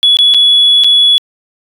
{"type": "tone with dropouts", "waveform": "sine", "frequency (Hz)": 3392, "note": "G#7", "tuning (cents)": 36, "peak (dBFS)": -3, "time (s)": [0.03, 1.18], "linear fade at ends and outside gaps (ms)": 0, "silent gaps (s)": [[0.17, 0.188], [0.339, 0.345], [0.837, 0.844]], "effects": ["tanh soft clip ceiling 0 dBFS"]}